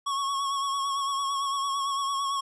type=tone with vibrato; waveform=square; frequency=1105 Hz; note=C#6; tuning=6 cents flat; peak=-27 dBFS; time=0.06-2.41 s; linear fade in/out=10 ms; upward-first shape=sine; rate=8.9 Hz; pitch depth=34 cents each way; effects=resampled to 22050 Hz